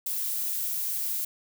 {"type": "noise", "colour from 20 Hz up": "violet", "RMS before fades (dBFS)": -30, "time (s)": [0.06, 1.25], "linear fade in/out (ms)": 5, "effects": []}